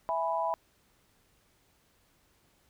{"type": "chord", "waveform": "sine", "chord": "E major", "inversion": "none", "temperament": "equal", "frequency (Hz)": [659.3, 830.6, 987.8], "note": ["E5", "G#5", "B5"], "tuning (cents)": [0, 0, 0], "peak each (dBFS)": [-32, -34, -31], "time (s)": [0.09, 0.54], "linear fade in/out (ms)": 0, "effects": ["pink hiss -68 dBFS RMS until 2.69 s"]}